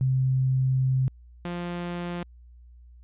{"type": "tone pair in turn", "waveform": ["sine", "sawtooth"], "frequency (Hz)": [130.81, 174.61], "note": ["C3", "F3"], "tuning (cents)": [0, 0], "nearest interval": "perfect fourth", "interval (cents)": 500, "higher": "second", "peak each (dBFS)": [-20, -26], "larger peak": "first", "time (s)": [[0.01, 1.08], [1.45, 2.23]], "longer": "first", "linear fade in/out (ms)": 0, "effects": ["added 60 Hz sine -47 dBFS peak until 3.03 s", "resampled to 8000 Hz"]}